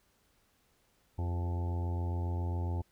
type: harmonic tone with a mistuned harmonic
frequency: 87.31 Hz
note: F2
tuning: in tune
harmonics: 1 / 2 / 3 / 4 / 5 / 6 / 7 / 8 / 9 / 10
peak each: -31 / -46 / -46 / -46 / -52 / -53 / -56 / -53 / -52 / -48 dBFS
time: 1.18-2.82 s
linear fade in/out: 10 ms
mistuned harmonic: 5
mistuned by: -34 cents
effects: pink hiss -71 dBFS RMS until 2.91 s